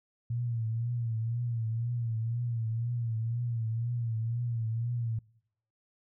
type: tone with vibrato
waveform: sine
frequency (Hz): 116.1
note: A#2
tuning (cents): -7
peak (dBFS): -29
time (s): 0.3-5.19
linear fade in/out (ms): 5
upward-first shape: triangle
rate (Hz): 2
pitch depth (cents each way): 85
effects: noise-tail reverb RT60 0.8 s tail -26 dB re dry